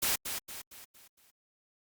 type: noise with echo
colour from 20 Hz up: white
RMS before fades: -29 dBFS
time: 0.02-0.16 s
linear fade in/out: 10 ms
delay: 230 ms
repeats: 5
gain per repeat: -7 dB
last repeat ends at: 1.31 s
effects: Opus 48 kbps